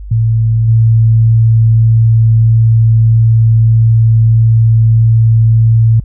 sine tone with level steps, 112.7 Hz, A2, 42 cents sharp, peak -7 / -4 dBFS, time 0.11-6 s, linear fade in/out 5 ms, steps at 0.68 s, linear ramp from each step 5 ms, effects added 50 Hz sine -23 dBFS peak until 6.04 s

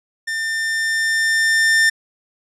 45% pulse tone with level ramp, 1800 Hz, A6, 39 cents sharp, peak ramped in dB -21 to -11 dBFS, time 0.27-1.9 s, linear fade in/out 10 ms, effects resampled to 24000 Hz

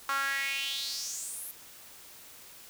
sawtooth tone with high-pass filter sweep, 274.5 Hz, C#4, 17 cents flat, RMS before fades -34 dBFS, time 0.09-1.51 s, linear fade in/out 0 ms, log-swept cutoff 1200 to 12000 Hz, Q 4.7, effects white hiss -51 dBFS RMS until 2.69 s

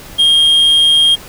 triangle tone, 3229 Hz, G#7, 49 cents flat, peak -5 dBFS, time 0.18-1.16 s, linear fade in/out 20 ms, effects pink hiss -34 dBFS RMS until 1.28 s

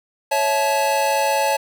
square chord, A major, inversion first, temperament equal with one note detuned, 554.4 / 659.3 / 864.4 Hz, C#5 / E5 / A5, 0 / 0 / -31 cents, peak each -22 / -26 / -20 dBFS, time 0.31-1.57 s, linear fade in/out 10 ms, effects none

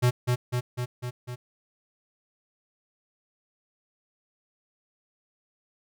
square tone with echo, 123.47 Hz, B2, in tune, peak -19 dBFS, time 0.02-0.11 s, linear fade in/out 20 ms, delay 250 ms, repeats 5, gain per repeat -3 dB, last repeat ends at 1.36 s, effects none

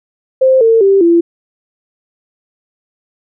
sine tone with pitch steps, 523.3 / 452.9 / 392 / 339.3 Hz, C5 / A#4 / G4 / F4, 0 / -50 / 0 / -50 cents, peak -5 dBFS, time 0.41-1.21 s, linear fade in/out 10 ms, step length 200 ms, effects none

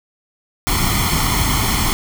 pink noise with comb filter, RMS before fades -17 dBFS, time 0.67-1.93 s, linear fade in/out 0 ms, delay 0.93 ms, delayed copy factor +0.75, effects none

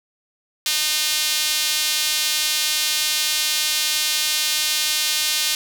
sawtooth tone with high-pass filter, 305.3 Hz, D#4, 33 cents flat, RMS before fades -21 dBFS, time 0.66-5.55 s, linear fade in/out 2 ms, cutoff 3600 Hz, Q 1.2, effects none

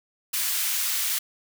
white high-pass noise, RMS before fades -26 dBFS, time 0.33-1.19 s, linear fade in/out 10 ms, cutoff 1600 Hz, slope 12 dB/octave, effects none

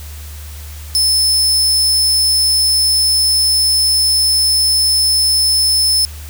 sawtooth tone, 5250 Hz, E8, 8 cents flat, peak -8 dBFS, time 0.95-6.05 s, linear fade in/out 0 ms, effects added 75 Hz sine -28 dBFS peak until 6.29 s + white hiss -37 dBFS RMS until 6.29 s

